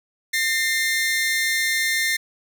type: tone pair together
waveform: sawtooth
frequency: 1818 / 2094 Hz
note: A#6 / C7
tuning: -44 / +1 cents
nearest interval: major second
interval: 245 cents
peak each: -19 dBFS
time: 0.33-2.17 s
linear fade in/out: 10 ms
effects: none